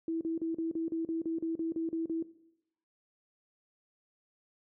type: tone bursts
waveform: sine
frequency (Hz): 327.3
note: E4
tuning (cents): -12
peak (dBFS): -30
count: 13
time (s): 0.08-2.226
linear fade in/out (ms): 2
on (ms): 130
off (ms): 38
effects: noise-tail reverb RT60 0.8 s tail -17 dB re dry